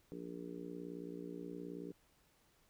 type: harmonic tone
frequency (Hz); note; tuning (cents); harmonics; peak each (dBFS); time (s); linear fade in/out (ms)
58.8; A#1; +16; 3 / 4 / 5 / 6 / 7 / 8; -50 / -57 / -48 / -55 / -50 / -54; 0.12-1.92; 0
effects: pink hiss -72 dBFS RMS until 2.69 s